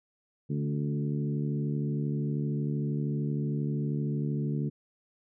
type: harmonic tone with a mistuned harmonic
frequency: 72.9 Hz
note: D2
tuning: 12 cents flat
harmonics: 2 / 3 / 4 / 5 / 6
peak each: -29 / -34 / -38 / -41 / -44 dBFS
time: 0.49-4.7 s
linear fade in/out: 20 ms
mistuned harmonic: 4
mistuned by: -19 cents
effects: none